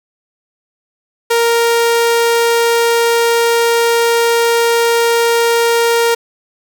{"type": "tone", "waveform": "sawtooth", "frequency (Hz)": 466.2, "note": "A#4", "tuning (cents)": 0, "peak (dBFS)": -6, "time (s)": [1.3, 6.15], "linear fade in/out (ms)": 10, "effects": []}